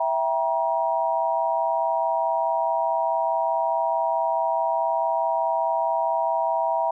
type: chord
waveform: sine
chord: E diminished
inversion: none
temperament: equal with one note detuned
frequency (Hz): 659.3 / 784 / 950.3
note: E5 / G5 / Bb5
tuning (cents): 0 / 0 / +33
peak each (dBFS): -24 / -27 / -24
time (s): 0-6.91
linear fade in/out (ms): 5
effects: none